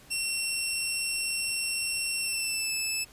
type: tone with pitch glide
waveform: 15% pulse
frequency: 2721 to 2622 Hz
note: F7 to E7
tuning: -46 to -10 cents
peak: -21 dBFS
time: 0.1-3.05 s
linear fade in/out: 20 ms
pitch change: -64 cents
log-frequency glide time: 2.19-2.73 s
effects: pink hiss -54 dBFS RMS until 3.12 s + resampled to 32000 Hz